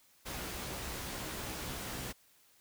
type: noise with comb filter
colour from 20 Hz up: pink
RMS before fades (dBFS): -41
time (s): 0.25-2.13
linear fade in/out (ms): 20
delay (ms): 16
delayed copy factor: +0.5
effects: white hiss -66 dBFS RMS until 2.6 s